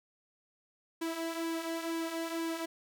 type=tone with flanger; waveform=sawtooth; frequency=329.6 Hz; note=E4; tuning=in tune; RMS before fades=-36 dBFS; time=1.01-2.66 s; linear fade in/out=10 ms; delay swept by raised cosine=1.4 to 3.9 ms; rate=2.1 Hz; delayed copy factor=-0.55; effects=none